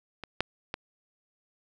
clicks, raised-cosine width 0.3 ms, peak -22 / -9 / -16 dBFS, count 3, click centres 0.237 / 0.406 / 0.741 s, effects none

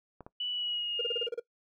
clicks, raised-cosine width 1 ms, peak -31 dBFS, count 2, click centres 0.207 / 0.265 s
sine tone with pitch glide, 2960 to 2828 Hz, F#7 to F7, 0 to +21 cents, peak -31 dBFS, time 0.4-1.27 s, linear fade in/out 5 ms, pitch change -79 cents, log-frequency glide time 0.5-1.06 s
triangle tone bursts, 471.5 Hz, A#4, 20 cents sharp, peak -28 dBFS, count 8, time 0.99-1.398 s, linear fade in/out 5 ms, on 23 ms, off 32 ms
effects noise-tail reverb RT60 0.1 s tail -20 dB re dry

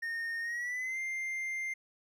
triangle tone with pitch glide, 1839 to 2100 Hz, A#6 to C7, -24 to +6 cents, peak -32 dBFS, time 0.02-1.74 s, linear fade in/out 10 ms, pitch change +230 cents, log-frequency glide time 0.41-0.99 s, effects none

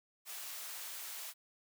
white high-pass noise, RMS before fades -45 dBFS, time 0.25-1.34 s, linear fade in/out 50 ms, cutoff 730 Hz, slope 12 dB/octave, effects none

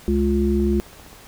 harmonic tone, 70.2 Hz, C#2, 22 cents sharp, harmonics 1 / 3 / 5, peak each -21 / -20 / -21 dBFS, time 0.08-0.8 s, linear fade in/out 0 ms
click train, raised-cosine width 1 ms, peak -30 dBFS, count 9, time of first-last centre 0.6-1.13 s, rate 15.1 Hz
effects pink hiss -45 dBFS RMS until 1.27 s

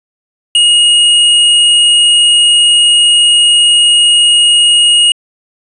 square tone, 2873 Hz, F7, 48 cents sharp, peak -5 dBFS, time 0.55-5.12 s, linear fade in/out 2 ms, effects resampled to 24000 Hz

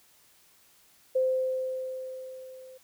sine tone with level ramp, 518 Hz, C5, 17 cents flat, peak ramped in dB -21 to -46 dBFS, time 1.15-2.78 s, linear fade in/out 10 ms, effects white hiss -61 dBFS RMS until 2.83 s

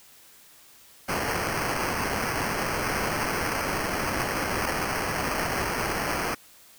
white noise with sample-and-hold, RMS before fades -28 dBFS, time 1.08-6.35 s, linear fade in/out 10 ms, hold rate 3675 Hz, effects white hiss -53 dBFS RMS until 6.78 s

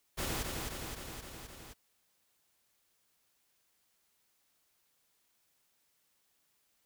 pink noise with echo, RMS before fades -36 dBFS, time 0.17-0.44 s, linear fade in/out 20 ms, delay 260 ms, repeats 5, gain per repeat -3 dB, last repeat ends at 1.74 s, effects white hiss -75 dBFS RMS until 6.85 s

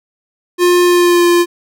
square tone with pitch glide, 354.4 to 347.7 Hz, F4 to F4, +25 to -8 cents, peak -8 dBFS, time 0.58-1.46 s, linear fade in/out 50 ms, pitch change -33 cents, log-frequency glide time 0.84-1.26 s, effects none

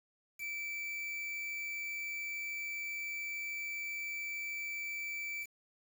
triangle tone with quantisation, 2323 Hz, D7, 20 cents flat, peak -36 dBFS, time 0.38-5.47 s, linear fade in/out 50 ms, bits 8, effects none

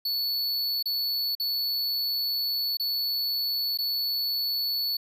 square tone with dropouts, 4435 Hz, C#8, in tune, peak -26 dBFS, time 0.05-4.97 s, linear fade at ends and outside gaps 5 ms, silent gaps 0.827-0.856 / 1.352-1.398 / 2.771-2.797 / 3.775-3.786 s, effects none

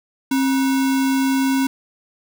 sine tone with sample-and-hold, 267.4 Hz, C4, 38 cents sharp, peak -15 dBFS, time 0.31-1.67 s, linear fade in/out 5 ms, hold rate 1225 Hz, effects none

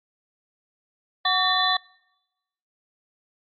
sine tone cluster, 740 / 1137 / 1820 / 3483 / 3998 Hz, F#5 / C#6 / A#6 / A7 / B7, 0 / +44 / -42 / -18 / +20 cents, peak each -25 dBFS, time 1.25-1.77 s, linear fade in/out 5 ms, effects noise-tail reverb RT60 1.0 s tail -26 dB re dry + MP3 32 kbps

